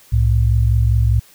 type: tone pair together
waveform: sine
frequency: 65.01 / 110 Hz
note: C2 / A2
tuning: -11 / 0 cents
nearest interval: major sixth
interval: 911 cents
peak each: -14 dBFS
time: 0.12-1.2 s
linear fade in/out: 10 ms
effects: white hiss -48 dBFS RMS until 1.34 s